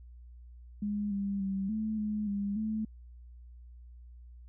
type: tone with pitch steps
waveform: sine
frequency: 206.5 / 199 / 193.9 / 217.4 / 211.4 / 201.3 / 217.5 Hz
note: G#3 / G3 / G3 / A3 / G#3 / G3 / A3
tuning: -10 / +26 / -19 / -21 / +31 / +46 / -20 cents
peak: -30 dBFS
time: 0.82-2.85 s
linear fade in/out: 5 ms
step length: 290 ms
effects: added 60 Hz sine -48 dBFS peak until 4.48 s